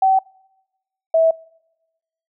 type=tone pair in turn; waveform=sine; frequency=765 / 651 Hz; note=G5 / E5; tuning=-42 / -22 cents; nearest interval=minor third; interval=280 cents; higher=first; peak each=-11 dBFS; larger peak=neither; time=0.02-0.19 / 1.14-1.31 s; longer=neither; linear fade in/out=5 ms; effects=noise-tail reverb RT60 1.0 s tail -26 dB re dry